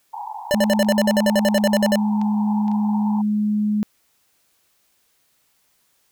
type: band-pass noise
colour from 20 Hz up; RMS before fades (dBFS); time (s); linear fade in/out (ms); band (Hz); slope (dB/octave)
pink; -32; 0.13-3.22; 10; 810 to 930; 96
type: tone bursts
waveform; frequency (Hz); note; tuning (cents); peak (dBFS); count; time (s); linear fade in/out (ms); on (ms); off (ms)
square; 591; D5; +11; -16; 16; 0.51-1.957; 0; 37; 57
type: clicks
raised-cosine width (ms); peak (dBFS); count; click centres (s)
0.2; -29 / -25 / -21 / -22 / -26 / -28; 6; 0.517 / 0.847 / 1.586 / 2.215 / 2.681 / 2.716
type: tone with pitch glide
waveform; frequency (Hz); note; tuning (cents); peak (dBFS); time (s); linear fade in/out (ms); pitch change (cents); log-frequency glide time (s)
sine; 212.4 to 210; G#3 to G#3; +39 to +19; -17; 0.54-3.83; 0; -20; 0.83-1.85
effects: white hiss -64 dBFS RMS until 6.11 s